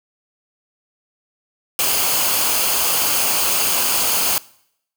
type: noise with comb filter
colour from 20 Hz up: white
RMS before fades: -18 dBFS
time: 1.79-4.38 s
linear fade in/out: 0 ms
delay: 0.53 ms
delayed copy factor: -0.5
effects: noise-tail reverb RT60 0.7 s tail -22 dB re dry